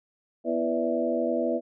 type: tone cluster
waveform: sine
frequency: 246.9 / 333.6 / 495 / 584 / 656 Hz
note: B3 / E4 / B4 / D5 / E5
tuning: 0 / +21 / +4 / -10 / -9 cents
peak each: -30 dBFS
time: 0.44-1.61 s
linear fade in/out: 50 ms
effects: none